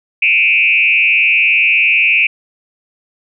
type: tone with frequency modulation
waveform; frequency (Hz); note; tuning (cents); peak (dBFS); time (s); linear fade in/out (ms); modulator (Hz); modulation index
sine; 2487; D#7; -1; -8; 0.22-2.27; 5; 163; 1.3
effects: none